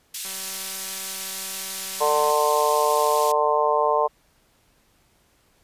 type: band-pass noise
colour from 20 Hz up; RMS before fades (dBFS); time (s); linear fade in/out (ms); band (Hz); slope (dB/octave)
white; -32; 0.14-3.32; 5; 3000 to 13000; 12
type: click train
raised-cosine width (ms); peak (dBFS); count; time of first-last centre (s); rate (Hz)
0.3; -25; 394; 0.25-2.308; 191
type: harmonic tone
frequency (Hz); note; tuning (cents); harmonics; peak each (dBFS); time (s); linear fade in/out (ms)
149.6; D3; +32; 3 / 4 / 5 / 6 / 7; -24 / -23 / -27 / -24 / -23; 2-4.08; 20
effects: pink hiss -62 dBFS RMS until 5.63 s + resampled to 32000 Hz